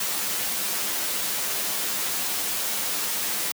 white noise with comb filter, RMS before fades -27 dBFS, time 0-3.52 s, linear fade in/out 5 ms, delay 9.7 ms, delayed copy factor +0.6, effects high-pass 150 Hz 12 dB/octave

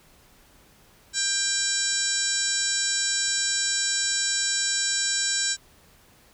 harmonic tone, 790 Hz, G5, 13 cents sharp, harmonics 2 / 3 / 4 / 5 / 6 / 7 / 8 / 9 / 10, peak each -31 / -40 / -40 / -30 / -37 / -29 / -37 / -29 / -29 dBFS, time 1.13-5.57 s, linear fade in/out 50 ms, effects pink hiss -56 dBFS RMS until 6.33 s

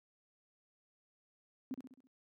sine tone with echo, 259.1 Hz, C4, 17 cents flat, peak -36 dBFS, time 1.71-1.74 s, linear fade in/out 0 ms, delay 66 ms, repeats 5, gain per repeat -6 dB, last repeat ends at 2.07 s, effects high-pass 150 Hz 12 dB/octave

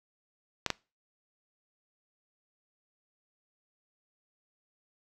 clicks, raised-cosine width 0.2 ms, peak -10 dBFS, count 2, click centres 0.663 / 0.703 s, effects noise-tail reverb RT60 0.3 s tail -23 dB re dry

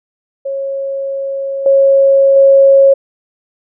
sine tone with level steps, 547 Hz, C#5, 23 cents flat, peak -16 / -5 / -3 dBFS, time 0.45-2.94 s, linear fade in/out 10 ms, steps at 1.66 / 2.36 s, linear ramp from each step 2 ms, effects none

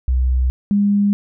sine tone pair in turn, 63.5 / 202.9 Hz, B1 / G#3, +49 / -40 cents, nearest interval octave + minor sixth, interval 2011 cents, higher second, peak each -13 / -12 dBFS, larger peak second, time 0.08-0.5 / 0.71-1.13 s, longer neither, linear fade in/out 0 ms, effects none

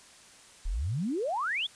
sine exponential sweep, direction up, 33.62 to 3595 Hz, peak -28 dBFS, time 0.65-1.67 s, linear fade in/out 10 ms, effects white hiss -54 dBFS RMS until 1.75 s + resampled to 22050 Hz

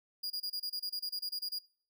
45% pulse tone bursts, 4854 Hz, D#8, 44 cents flat, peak -34 dBFS, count 14, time 0.23-1.59 s, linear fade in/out 10 ms, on 73 ms, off 26 ms, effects noise-tail reverb RT60 0.5 s tail -22 dB re dry

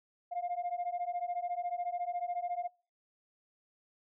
sine beating tone pair, 698.5 / 712.5 Hz, F5 / F5, 0 / +34 cents, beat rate 14 Hz, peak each -35 / -35 dBFS, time 0.31-2.68 s, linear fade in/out 20 ms, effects noise-tail reverb RT60 0.4 s tail -25 dB re dry + tanh soft clip ceiling -29 dBFS

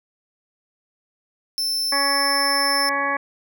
40% pulse tone, 5320 Hz, E8, 15 cents sharp, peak -20 dBFS, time 1.58-2.89 s, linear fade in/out 0 ms
harmonic tone, 280 Hz, C#4, 18 cents sharp, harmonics 1 / 2 / 3 / 4 / 6 / 7 / 8, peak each -33 / -29 / -29 / -24 / -25 / -29 / -31 dBFS, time 1.92-3.17 s, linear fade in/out 5 ms
effects none

